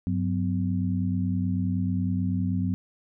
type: tone cluster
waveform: sine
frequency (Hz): 97.2 / 183.8 / 253.2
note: G2 / F#3 / B3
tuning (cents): -14 / -11 / +43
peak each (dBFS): -27 / -27 / -30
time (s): 0.07-2.74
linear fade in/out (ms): 0
effects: none